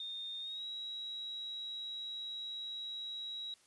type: tone with pitch glide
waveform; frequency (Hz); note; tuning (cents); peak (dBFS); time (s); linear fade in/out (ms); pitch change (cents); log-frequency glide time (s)
sine; 3656 to 3860; A#7 to B7; -34 to -40; -40; 0-3.54; 2; +94; 0.4-0.65
effects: white hiss -67 dBFS RMS until 3.66 s + resampled to 24000 Hz